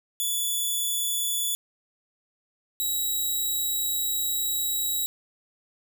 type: tone pair in turn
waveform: 5% pulse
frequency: 3445 / 3867 Hz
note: A7 / B7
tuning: -37 / -37 cents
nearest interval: major second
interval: 200 cents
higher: second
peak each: -17 dBFS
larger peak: neither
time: 0.2-1.55 / 2.8-5.06 s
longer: second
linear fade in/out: 0 ms
effects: none